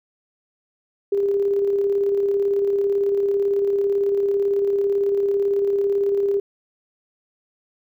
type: tone with tremolo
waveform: sine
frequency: 400 Hz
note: G4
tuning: 35 cents sharp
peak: -16 dBFS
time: 1.12-6.4 s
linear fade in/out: 5 ms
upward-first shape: square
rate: 18 Hz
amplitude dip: 25%
effects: none